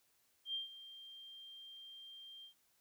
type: tone with ADSR envelope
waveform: sine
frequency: 3180 Hz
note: G7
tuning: 24 cents sharp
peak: -36 dBFS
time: 0.45-2.54 s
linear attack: 89 ms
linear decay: 140 ms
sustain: -15 dB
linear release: 98 ms
effects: white hiss -75 dBFS RMS until 2.8 s